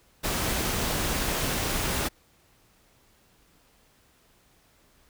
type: noise with amplitude modulation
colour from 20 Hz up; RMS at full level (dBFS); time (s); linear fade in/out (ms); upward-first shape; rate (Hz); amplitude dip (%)
pink; -26; 0.23-2.09; 20; sine; 274; 40
effects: pink hiss -62 dBFS RMS until 5.09 s